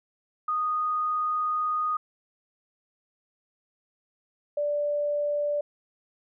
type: tone pair in turn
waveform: sine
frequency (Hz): 1238 / 585.6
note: D#6 / D5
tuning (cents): -9 / -5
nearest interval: octave + minor second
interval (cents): 1296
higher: first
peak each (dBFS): -24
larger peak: neither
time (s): 0.48-1.97 / 4.57-5.61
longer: first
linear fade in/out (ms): 5
effects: none